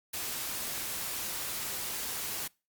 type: noise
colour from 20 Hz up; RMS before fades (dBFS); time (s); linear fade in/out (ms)
white; -36; 0.13-2.48; 10
effects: noise-tail reverb RT60 0.3 s tail -25 dB re dry + Opus 48 kbps